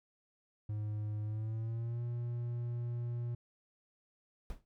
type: tone with pitch glide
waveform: triangle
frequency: 105.9 to 119.56 Hz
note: G#2 to A#2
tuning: +34 to +44 cents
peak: -33 dBFS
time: 0.69-3.35 s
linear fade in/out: 5 ms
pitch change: +210 cents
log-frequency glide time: 1.23-2.02 s
type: noise with exponential decay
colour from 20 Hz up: brown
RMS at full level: -38 dBFS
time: 4.5-4.65 s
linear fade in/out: 0 ms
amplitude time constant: 31 ms
effects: none